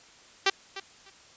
5% pulse tone with echo, 390 Hz, G4, 9 cents flat, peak -9 dBFS, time 0.46-0.5 s, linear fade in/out 5 ms, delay 300 ms, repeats 2, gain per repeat -15 dB, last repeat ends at 1.1 s, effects white hiss -54 dBFS RMS until 1.36 s + resampled to 16000 Hz

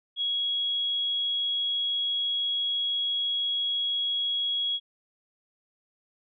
sine tone, 3322 Hz, G#7, in tune, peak -25 dBFS, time 0.16-4.8 s, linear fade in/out 50 ms, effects none

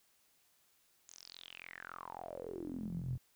sawtooth tone with band-pass filter sweep, 43.65 Hz, F1, in tune, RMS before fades -45 dBFS, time 1.08-3.18 s, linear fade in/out 10 ms, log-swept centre 7000 to 110 Hz, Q 8.6, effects white hiss -72 dBFS RMS until 3.35 s

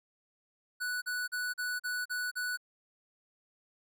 square tone bursts, 1480 Hz, F#6, in tune, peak -33 dBFS, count 7, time 0.8-2.574 s, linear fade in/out 20 ms, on 220 ms, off 39 ms, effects none

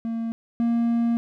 triangle tone pair in turn, 228.4 / 233.6 Hz, A#3 / A#3, -35 / +4 cents, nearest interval unison, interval 39 cents, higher second, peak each -23 / -17 dBFS, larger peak second, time 0.05-0.32 / 0.6-1.17 s, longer second, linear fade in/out 0 ms, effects none

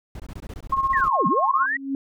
brown noise bursts, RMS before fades -35 dBFS, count 14, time 0.15-1.082 s, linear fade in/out 2 ms, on 48 ms, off 20 ms
sine tone with tremolo, 1075 Hz, C6, 47 cents sharp, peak -16 dBFS, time 0.72-1.66 s, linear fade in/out 5 ms, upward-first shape sine, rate 17 Hz, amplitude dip 65%
sine linear two-way sweep, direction down then up, 1958 to 154.5 to 1958 Hz, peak -21 dBFS, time 0.93-1.77 s, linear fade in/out 5 ms, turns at 1.27 s
sine tone with exponential growth, 272.8 Hz, C#4, 28 cents flat, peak -20 dBFS, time 1.54-1.95 s, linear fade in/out 1 ms, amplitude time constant 87 ms
effects none

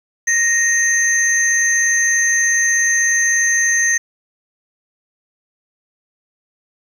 sine tone pair together, 1864.7 / 6272 Hz, A#6 / G8, 0 / 0 cents, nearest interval octave + major sixth, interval 2100 cents, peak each -13 / -15 dBFS, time 0.27-3.98 s, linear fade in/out 10 ms, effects tanh soft clip ceiling -8 dBFS + 7-bit

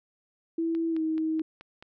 sine tone with pitch glide, 329.6 to 317.3 Hz, E4 to D#4, 0 to +34 cents, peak -25 dBFS, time 0.58-1.42 s, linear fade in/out 5 ms, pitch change -66 cents, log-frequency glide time 0.9-1.01 s
click train, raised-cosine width 0.3 ms, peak -30 dBFS, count 6, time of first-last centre 0.75-1.825 s, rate 4.65 Hz
effects none

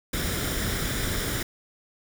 pink noise with comb filter, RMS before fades -28 dBFS, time 0.13-1.43 s, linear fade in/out 5 ms, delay 0.56 ms, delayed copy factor +0.55, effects none

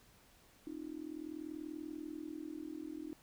sine tone with amplitude modulation, 308.5 Hz, D#4, 15 cents flat, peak -38 dBFS, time 0.67-3.13 s, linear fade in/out 0 ms, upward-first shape sine, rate 40.4 Hz, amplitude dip 95%, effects pink hiss -65 dBFS RMS until 3.22 s

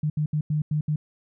sine tone bursts at uneven times, 151.5 Hz, D#3, 46 cents flat, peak -21 dBFS, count 6, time 0.03-0.1 / 0.17-0.26 / 0.33-0.41 / 0.5-0.62 / 0.71-0.81 / 0.88-0.96 s, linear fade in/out 5 ms, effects none

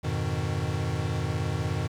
square chord, F half-diminished seventh, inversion none, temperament equal, 87.31 / 103.83 / 123.47 / 155.56 Hz, F2 / Ab2 / Cb3 / Eb3, 0 / 0 / 0 / 0 cents, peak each -33 dBFS, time 0.03-1.88 s, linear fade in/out 20 ms, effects low-pass 8000 Hz 12 dB/octave + 9-bit

